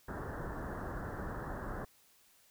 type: low-pass noise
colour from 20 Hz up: pink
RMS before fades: -41 dBFS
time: 0.08-1.85 s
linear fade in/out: 5 ms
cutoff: 1800 Hz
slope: 96 dB/octave
effects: white hiss -66 dBFS RMS until 2.5 s